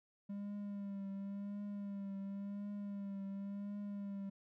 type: tone with vibrato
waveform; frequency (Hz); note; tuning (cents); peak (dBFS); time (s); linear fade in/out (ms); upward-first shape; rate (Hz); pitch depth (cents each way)
triangle; 200.1; G3; +36; -39; 0.29-4.3; 10; triangle; 0.93; 42
effects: none